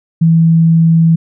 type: tone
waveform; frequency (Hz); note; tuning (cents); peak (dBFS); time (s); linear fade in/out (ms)
sine; 164.2; E3; -6; -5; 0.21-1.16; 10
effects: none